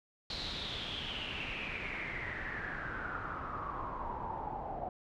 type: noise with low-pass filter sweep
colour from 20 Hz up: pink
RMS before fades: -40 dBFS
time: 0.3-4.89 s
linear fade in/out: 2 ms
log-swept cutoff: 4200 to 730 Hz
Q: 7.4
effects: none